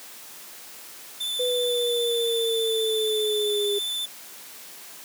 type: tone with vibrato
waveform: 45% pulse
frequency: 3520 Hz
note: A7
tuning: in tune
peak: -26 dBFS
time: 1.2-4.06 s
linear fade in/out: 10 ms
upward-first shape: sine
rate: 15 Hz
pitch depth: 19 cents each way
type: linear sweep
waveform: sine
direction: down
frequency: 499 to 404.9 Hz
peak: -23 dBFS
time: 1.39-3.79 s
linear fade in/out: 10 ms
effects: white hiss -43 dBFS RMS until 5.04 s + high-pass 200 Hz 12 dB/octave